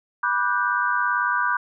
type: chord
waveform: sine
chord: G major seventh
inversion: first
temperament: just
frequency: 980 / 1176 / 1470 / 1568 Hz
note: B5 / D6 / F#6 / G6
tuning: -14 / +2 / -12 / 0 cents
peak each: -25 dBFS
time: 0.23-1.57 s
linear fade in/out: 5 ms
effects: none